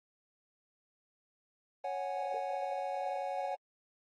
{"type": "chord", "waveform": "triangle", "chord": "C# suspended fourth", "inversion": "none", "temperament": "equal", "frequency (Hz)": [554.4, 740, 830.6], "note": ["C#5", "F#5", "G#5"], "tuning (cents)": [0, 0, 0], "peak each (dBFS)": [-37, -36, -39], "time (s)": [1.84, 3.55], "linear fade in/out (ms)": 5}
{"type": "tone with exponential decay", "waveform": "sine", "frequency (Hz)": 461.5, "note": "A#4", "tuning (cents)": -17, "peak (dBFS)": -38, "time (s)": [2.34, 2.5], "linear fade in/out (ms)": 2, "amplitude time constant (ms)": 34}
{"effects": ["AAC 32 kbps"]}